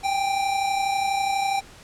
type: tone pair together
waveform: square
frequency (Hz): 784 / 816.2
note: G5 / G#5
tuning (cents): 0 / -30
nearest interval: minor second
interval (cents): 70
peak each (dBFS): -23 / -30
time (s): 0.03-1.61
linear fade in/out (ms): 20
effects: pink hiss -47 dBFS RMS until 1.83 s + low-pass 9000 Hz 12 dB/octave